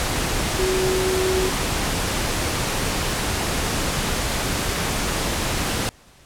sine tone in noise, 374.1 Hz, F#4, 19 cents sharp, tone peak -20 dBFS, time 0.59-1.49 s, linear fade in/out 0 ms, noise pink, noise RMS -23 dBFS, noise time 0-5.89 s, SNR 0 dB, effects pink hiss -51 dBFS RMS until 6.25 s + low-pass 11000 Hz 12 dB/octave

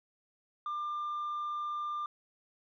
sine tone with tanh clipping, 1195 Hz, D6, 30 cents sharp, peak -34 dBFS, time 0.66-2.06 s, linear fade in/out 2 ms, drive 1 dB, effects none

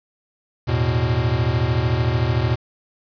square chord, E suspended fourth, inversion none, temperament equal, 82.41 / 110 / 123.47 Hz, E2 / A2 / B2, 0 / 0 / 0 cents, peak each -25 / -23 / -21 dBFS, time 0.67-2.56 s, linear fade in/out 20 ms, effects resampled to 11025 Hz + 7-bit

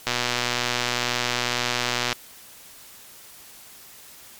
click train, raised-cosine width 0.2 ms, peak -5 dBFS, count 252, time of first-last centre 0.07-2.127 s, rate 122 Hz, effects white hiss -46 dBFS RMS until 4.39 s + MP3 96 kbps

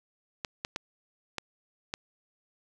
clicks, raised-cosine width 0.2 ms, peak -15 dBFS, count 5, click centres 0.448 / 0.649 / 0.761 / 1.383 / 1.939 s, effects none

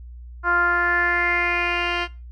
10% pulse tone with low-pass filter sweep, 349.2 Hz, F4, in tune, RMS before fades -21 dBFS, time 0.43-2.08 s, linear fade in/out 50 ms, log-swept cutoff 1300 to 3200 Hz, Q 5.5, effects noise-tail reverb RT60 0.3 s tail -20 dB re dry + added 60 Hz sine -36 dBFS peak until 2.31 s

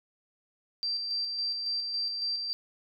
sine tone with tremolo, 4699 Hz, D8, in tune, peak -28 dBFS, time 0.83-2.53 s, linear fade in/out 0 ms, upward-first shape square, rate 3.6 Hz, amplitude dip 35%, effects none

